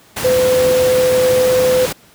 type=tone in noise; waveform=sine; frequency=508 Hz; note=B4; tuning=49 cents sharp; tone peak=-10 dBFS; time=0.24-1.86 s; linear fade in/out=10 ms; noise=pink; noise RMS=-21 dBFS; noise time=0.16-1.93 s; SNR=+8 dB; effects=pink hiss -47 dBFS RMS until 2.14 s + high-pass 100 Hz 12 dB/octave